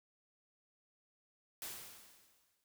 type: noise with exponential decay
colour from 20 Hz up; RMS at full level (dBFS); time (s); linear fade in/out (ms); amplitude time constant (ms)
white; -43; 1.62-2.64; 1; 220
effects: none